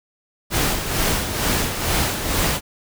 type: noise with tremolo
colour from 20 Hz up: pink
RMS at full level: -19 dBFS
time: 0.5-2.61 s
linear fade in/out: 50 ms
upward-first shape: sine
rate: 2.2 Hz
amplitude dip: 55%
effects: none